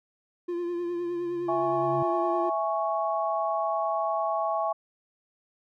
triangle tone with vibrato, 347.7 Hz, F4, 8 cents flat, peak -26 dBFS, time 0.48-2.5 s, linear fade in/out 10 ms, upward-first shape triangle, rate 9.7 Hz, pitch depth 35 cents each way
sine tone with exponential growth, 137.6 Hz, C#3, 12 cents flat, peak -30 dBFS, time 0.65-2.03 s, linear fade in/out 5 ms, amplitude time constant 300 ms
sine chord, C# minor, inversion first, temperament equal, 659.3 / 830.6 / 1108.7 Hz, E5 / G#5 / C#6, 0 / 0 / 0 cents, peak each -28 / -30 / -30 dBFS, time 1.48-4.73 s, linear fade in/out 10 ms
effects none

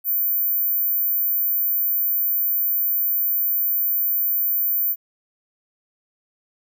sine tone, 14310 Hz, A9, 28 cents sharp, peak -18 dBFS, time 0.04-4.96 s, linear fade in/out 50 ms, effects none

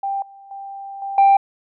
sine tone with level steps, 789 Hz, G5, 11 cents sharp, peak -20 / -40 / -30 / -24 / -7 dBFS, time 0.03-1.37 s, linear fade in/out 5 ms, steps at 0.22 / 0.51 / 1.02 / 1.18 s, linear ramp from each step 2 ms, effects tanh soft clip ceiling -7 dBFS

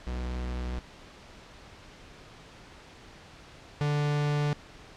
45% pulse tone pair in turn, 61.74 / 146.84 Hz, B1 / D3, 0 / 0 cents, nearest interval octave + minor third, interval 1500 cents, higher second, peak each -31 / -25 dBFS, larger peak second, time 0.07-0.79 / 3.81-4.53 s, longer neither, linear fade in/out 0 ms, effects pink hiss -50 dBFS RMS until 4.96 s + low-pass 5000 Hz 12 dB/octave

